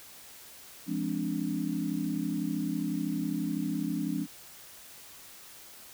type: chord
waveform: sine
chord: D half-diminished seventh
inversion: first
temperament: equal with one note detuned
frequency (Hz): 171.91 / 207.7 / 261.6 / 293.7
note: F3 / Ab3 / C4 / D4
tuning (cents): -27 / 0 / 0 / 0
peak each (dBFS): -35 / -35 / -35 / -33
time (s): 0.86-4.27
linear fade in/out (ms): 50
effects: white hiss -50 dBFS RMS until 5.93 s